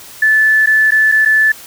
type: tone with dropouts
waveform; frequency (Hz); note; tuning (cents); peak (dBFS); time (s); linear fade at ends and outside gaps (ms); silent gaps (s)
sine; 1744; A6; -16; -7; 0.22-1.52; 5; 0.661-0.671 / 0.908-0.919 / 1.117-1.121 / 1.251-1.257
effects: white hiss -35 dBFS RMS until 1.66 s